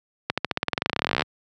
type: accelerating click train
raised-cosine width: 0.3 ms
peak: -5 dBFS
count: 27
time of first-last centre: 0.3-1.221 s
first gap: 76 ms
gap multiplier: 0.93
effects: high-pass 100 Hz 12 dB/octave